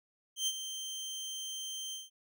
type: tone with ADSR envelope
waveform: 25% pulse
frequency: 3136 Hz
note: G7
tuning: in tune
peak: -25 dBFS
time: 0.36-2.1 s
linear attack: 110 ms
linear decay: 49 ms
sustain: -10 dB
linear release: 170 ms
effects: none